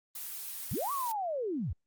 blue noise, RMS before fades -40 dBFS, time 0.15-1.12 s, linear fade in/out 5 ms
sine linear two-way sweep, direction up then down, 57.2 to 1162 to 57.2 Hz, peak -31 dBFS, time 0.71-1.73 s, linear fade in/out 5 ms, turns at 0.92 s
effects Opus 24 kbps

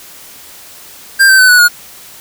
square tone with pitch steps, 1589 / 1550 / 1512 / 1474.9 / 1438.7 Hz, G6 / G6 / F#6 / F#6 / F#6, +23 / -20 / +37 / -6 / -49 cents, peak -4 dBFS, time 1.19-1.685 s, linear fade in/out 20 ms, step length 99 ms, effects white hiss -35 dBFS RMS until 2.2 s

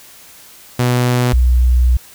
sawtooth / sine tone pair in turn, 123.47 / 61.73 Hz, B2 / B1, 0 / 0 cents, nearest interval octave, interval 1200 cents, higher first, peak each -8 dBFS, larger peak neither, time 0.79-1.33 / 1.33-1.97 s, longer second, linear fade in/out 5 ms, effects white hiss -41 dBFS RMS until 2.14 s

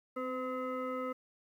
sine tone with frequency modulation, 510 Hz, C5, 44 cents flat, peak -34 dBFS, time 0.16-1.13 s, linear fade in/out 10 ms, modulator 769 Hz, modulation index 1.2, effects 11-bit

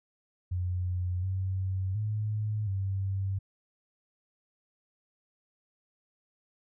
sine tone with pitch steps, 90.2 / 94.6 / 106.6 / 96.9 Hz, F#2 / F#2 / G#2 / G2, -44 / +39 / +46 / -20 cents, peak -28 dBFS, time 0.51-3.39 s, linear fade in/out 10 ms, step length 720 ms, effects none

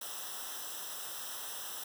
white noise with comb filter, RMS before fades -42 dBFS, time 0.01-1.84 s, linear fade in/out 5 ms, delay 0.44 ms, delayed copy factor -0.9, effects none

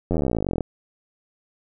slowing click train, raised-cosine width 2 ms, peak -10 dBFS, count 30, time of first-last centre 0.11-0.607 s, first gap 11 ms, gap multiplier 1.03, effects none

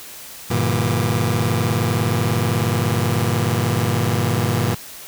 sawtooth chord, E half-diminished seventh, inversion first, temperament just, 98.89 / 118.67 / 148.33 / 164.81 Hz, G2 / Bb2 / D3 / E3, +16 / +31 / +18 / 0 cents, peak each -18 / -16 / -21 / -22 dBFS, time 0.5-4.75 s, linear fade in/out 10 ms, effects white hiss -37 dBFS RMS until 5.07 s

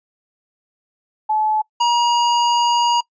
sine / square tone pair in turn, 861 / 952 Hz, A5 / A#5, -38 / +36 cents, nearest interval major second, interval 174 cents, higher second, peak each -15 / -14 dBFS, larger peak second, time 1.29-1.62 / 1.8-3.01 s, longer second, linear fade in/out 10 ms, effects noise-tail reverb RT60 0.1 s tail -23 dB re dry + resampled to 16000 Hz

